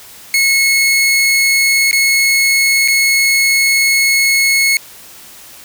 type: tone with dropouts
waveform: sawtooth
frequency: 2183 Hz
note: C#7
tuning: 27 cents flat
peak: -6 dBFS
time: 0.34-4.77 s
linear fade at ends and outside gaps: 1 ms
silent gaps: 1.912-1.929 / 2.878-2.883 s
effects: white hiss -37 dBFS RMS until 5.64 s